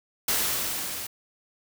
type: noise with level ramp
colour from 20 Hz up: white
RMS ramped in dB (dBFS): -24 to -35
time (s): 0.28-1.07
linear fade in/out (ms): 5
effects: none